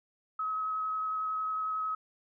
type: tone with vibrato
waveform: sine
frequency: 1278 Hz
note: D#6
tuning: 46 cents sharp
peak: -30 dBFS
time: 0.39-1.95 s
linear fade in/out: 5 ms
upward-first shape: triangle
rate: 11 Hz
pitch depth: 12 cents each way
effects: none